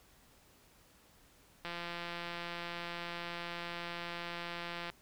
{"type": "click train", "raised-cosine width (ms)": 0.3, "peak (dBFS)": -25, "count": 560, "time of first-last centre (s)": [1.65, 4.9], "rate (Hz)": 172, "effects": ["pink hiss -64 dBFS RMS until 5.01 s"]}